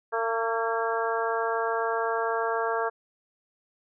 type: harmonic tone with a mistuned harmonic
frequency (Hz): 227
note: A#3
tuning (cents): -46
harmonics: 2 / 3 / 4 / 5 / 6 / 7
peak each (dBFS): -29 / -31 / -32 / -33 / -34 / -34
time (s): 0.12-2.9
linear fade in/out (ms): 20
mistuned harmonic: 7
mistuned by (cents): +34
effects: none